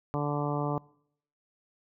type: harmonic tone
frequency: 146 Hz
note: D3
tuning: 10 cents flat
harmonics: 1 / 2 / 3 / 4 / 5 / 6 / 7 / 8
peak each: -31 / -34 / -36 / -37 / -38 / -39 / -39 / -40 dBFS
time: 0.14-0.78 s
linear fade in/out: 0 ms
effects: noise-tail reverb RT60 0.7 s tail -24 dB re dry